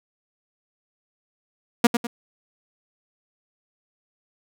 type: tone with echo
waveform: sawtooth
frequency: 237 Hz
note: A#3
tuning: 29 cents sharp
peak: -7 dBFS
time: 1.84-1.87 s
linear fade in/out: 5 ms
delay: 100 ms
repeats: 2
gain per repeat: -8 dB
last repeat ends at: 2.07 s
effects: none